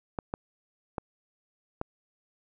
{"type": "clicks", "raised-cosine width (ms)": 1, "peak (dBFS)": -17, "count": 4, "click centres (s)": [0.188, 0.339, 0.982, 1.814], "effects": []}